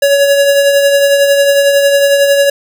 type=tone with tremolo; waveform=square; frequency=562 Hz; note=C#5; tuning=24 cents sharp; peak=-5 dBFS; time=0.02-2.5 s; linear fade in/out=5 ms; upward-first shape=triangle; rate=11 Hz; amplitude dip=45%; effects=none